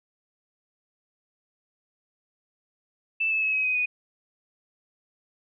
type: tone with pitch steps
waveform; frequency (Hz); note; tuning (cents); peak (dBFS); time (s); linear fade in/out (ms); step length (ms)
sine; 2643 / 2610 / 2577 / 2544 / 2512 / 2480; E7 / E7 / E7 / D#7 / D#7 / D#7; +4 / -18 / -40 / +38 / +16 / -6; -22; 3.2-3.86; 10; 110
effects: none